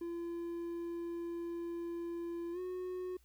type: tone with pitch glide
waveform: triangle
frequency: 340.8 to 365.3 Hz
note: F4 to F#4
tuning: -42 to -22 cents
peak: -36 dBFS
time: 0.01-3.17 s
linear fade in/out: 5 ms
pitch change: +120 cents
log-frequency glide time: 2.52-2.59 s
effects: added 60 Hz sine -65 dBFS peak until 3.24 s + white hiss -73 dBFS RMS until 3.24 s